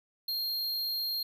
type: tone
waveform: square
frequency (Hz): 4218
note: C8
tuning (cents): +13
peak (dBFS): -31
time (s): 0.28-1.23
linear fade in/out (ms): 5
effects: none